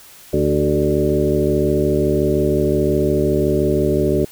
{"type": "harmonic tone with a mistuned harmonic", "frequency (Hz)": 73.6, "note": "D2", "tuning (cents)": 4, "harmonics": [1, 2, 3, 4, 5, 6, 8], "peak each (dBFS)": [-24, -22, -24, -22, -18, -23, -23], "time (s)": [0.33, 4.25], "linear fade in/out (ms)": 5, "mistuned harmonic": 5, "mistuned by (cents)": 37, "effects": ["white hiss -43 dBFS RMS until 4.31 s"]}